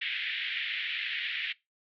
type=band-pass noise; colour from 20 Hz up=pink; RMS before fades=-34 dBFS; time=0.01-1.53 s; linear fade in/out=10 ms; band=1800 to 3500 Hz; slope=48 dB/octave; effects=noise-tail reverb RT60 0.2 s tail -21 dB re dry